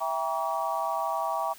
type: chord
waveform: sine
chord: E diminished seventh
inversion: none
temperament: just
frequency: 659.3 / 791.1 / 949.3 / 1139.2 Hz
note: E5 / G5 / Bb5 / Db6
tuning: 0 / +16 / +31 / +47 cents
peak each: -32 dBFS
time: 0-1.54 s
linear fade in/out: 20 ms
effects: white hiss -50 dBFS RMS until 1.58 s